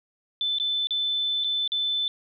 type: tone with dropouts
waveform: sine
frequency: 3520 Hz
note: A7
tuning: in tune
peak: -23 dBFS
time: 0.41-2.08 s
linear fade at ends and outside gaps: 1 ms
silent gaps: 0.585-0.599 / 0.871-0.907 / 1.439-1.444 / 1.677-1.719 s
effects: none